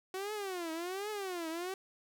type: tone with vibrato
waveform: sawtooth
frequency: 370 Hz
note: F#4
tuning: in tune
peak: -33 dBFS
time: 0.14-1.74 s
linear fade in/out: 2 ms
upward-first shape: triangle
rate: 1.3 Hz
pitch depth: 270 cents each way
effects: none